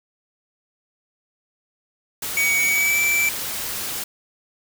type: noise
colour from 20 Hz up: white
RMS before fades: -28 dBFS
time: 2.22-4.04 s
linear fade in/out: 5 ms
type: tone with pitch glide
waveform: square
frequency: 2251 to 2329 Hz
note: C#7 to D7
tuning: +26 to -15 cents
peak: -18 dBFS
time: 2.37-3.29 s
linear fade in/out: 2 ms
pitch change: +59 cents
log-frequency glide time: 2.69-3 s
effects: none